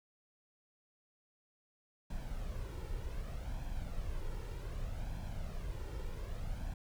brown noise with flanger, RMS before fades -40 dBFS, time 2.1-6.74 s, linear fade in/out 5 ms, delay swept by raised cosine 1.2 to 2.2 ms, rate 0.65 Hz, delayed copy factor +0.55, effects none

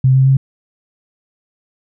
sine tone with pitch steps, 130.81 / 132.64 / 134.49 Hz, C3 / C3 / C3, 0 / +24 / +48 cents, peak -7 dBFS, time 0.04-0.37 s, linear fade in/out 5 ms, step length 110 ms, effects none

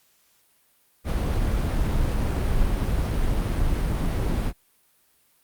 brown noise, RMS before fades -23 dBFS, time 1.04-4.53 s, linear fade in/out 50 ms, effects white hiss -63 dBFS RMS until 5.43 s + Opus 48 kbps

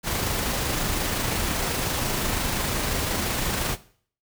pink noise with amplitude modulation, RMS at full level -25 dBFS, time 0.03-3.77 s, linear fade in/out 50 ms, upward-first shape sine, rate 25.7 Hz, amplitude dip 25%, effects noise-tail reverb RT60 0.5 s tail -17 dB re dry

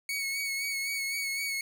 sawtooth tone with vibrato, 2217 Hz, C#7, in tune, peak -27 dBFS, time 0.09-1.61 s, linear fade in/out 2 ms, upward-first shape sine, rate 3.9 Hz, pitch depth 31 cents each way, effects 11-bit

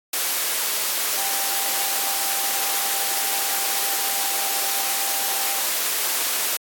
sine tone in noise, 788 Hz, G5, 9 cents sharp, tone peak -33 dBFS, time 1.17-5.61 s, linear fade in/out 5 ms, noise white, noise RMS -23 dBFS, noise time 0.13-6.57 s, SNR -13 dB, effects high-pass 400 Hz 12 dB/octave + AAC 64 kbps

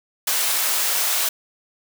white high-pass noise, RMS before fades -21 dBFS, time 0.27-1.29 s, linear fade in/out 5 ms, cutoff 580 Hz, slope 12 dB/octave, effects none

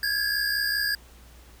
square tone cluster, 1628 / 1693 / 4777 Hz, G#6 / G#6 / D8, -35 / +33 / +29 cents, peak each -29 dBFS, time 0.03-0.95 s, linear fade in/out 2 ms, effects added 60 Hz sine -49 dBFS peak until 1.6 s + pink hiss -54 dBFS RMS until 1.6 s

